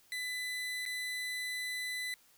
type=tone with dropouts; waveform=30% pulse; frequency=2000 Hz; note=B6; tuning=21 cents sharp; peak=-33 dBFS; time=0.12-2.14 s; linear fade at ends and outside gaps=1 ms; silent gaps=0.854-0.861 s; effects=white hiss -65 dBFS RMS until 2.37 s